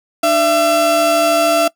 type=tone pair together; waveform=35% pulse; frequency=299.3 / 672 Hz; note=D4 / E5; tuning=+33 / +33 cents; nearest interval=octave + major second; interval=1400 cents; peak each=-18 / -10 dBFS; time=0.23-1.68 s; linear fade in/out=5 ms; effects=noise-tail reverb RT60 0.1 s tail -21 dB re dry